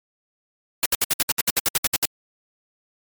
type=noise bursts; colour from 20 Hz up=white; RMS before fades=-19 dBFS; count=14; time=0.83-2.054 s; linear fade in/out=2 ms; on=28 ms; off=64 ms; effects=MP3 96 kbps